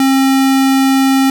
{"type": "tone", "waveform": "square", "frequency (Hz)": 268.2, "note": "C4", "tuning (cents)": 43, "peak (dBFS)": -9, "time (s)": [0, 1.3], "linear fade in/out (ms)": 2, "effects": []}